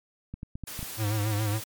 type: clicks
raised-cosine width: 5 ms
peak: -24 dBFS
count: 6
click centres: 0.34 / 0.431 / 0.555 / 0.637 / 0.792 / 0.829 s
type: noise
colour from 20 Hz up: white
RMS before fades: -39 dBFS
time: 0.67-1.64 s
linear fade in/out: 5 ms
type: tone with vibrato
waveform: square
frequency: 105.9 Hz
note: G#2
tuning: 34 cents sharp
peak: -26 dBFS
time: 0.97-1.61 s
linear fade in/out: 50 ms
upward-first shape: sine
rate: 7.1 Hz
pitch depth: 69 cents each way
effects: MP3 96 kbps